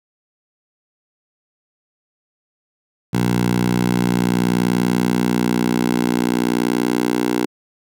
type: tone with high-pass filter sweep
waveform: 10% pulse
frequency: 60.5 Hz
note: B1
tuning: 35 cents flat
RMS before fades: -18 dBFS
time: 3.13-7.46 s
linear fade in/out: 10 ms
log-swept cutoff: 140 to 300 Hz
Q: 2
effects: none